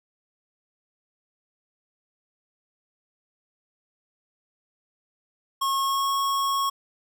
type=tone with pitch glide; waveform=square; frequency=1088 to 1099.4 Hz; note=C#6 to C#6; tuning=-33 to -15 cents; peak=-23 dBFS; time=5.61-6.7 s; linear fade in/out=10 ms; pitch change=+18 cents; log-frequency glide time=5.81-6.1 s; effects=none